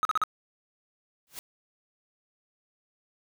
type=tone bursts; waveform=triangle; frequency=1270 Hz; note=D#6; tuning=35 cents sharp; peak=-20 dBFS; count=4; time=0.03-0.237 s; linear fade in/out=0 ms; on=21 ms; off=41 ms
type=noise with exponential growth; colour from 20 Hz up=white; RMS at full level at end=-36 dBFS; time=1.27-1.39 s; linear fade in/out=0 ms; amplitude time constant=26 ms
effects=none